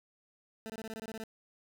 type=tone bursts; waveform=20% pulse; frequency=221.3 Hz; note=A3; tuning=10 cents sharp; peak=-35 dBFS; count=10; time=0.66-1.237 s; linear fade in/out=0 ms; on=37 ms; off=23 ms; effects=none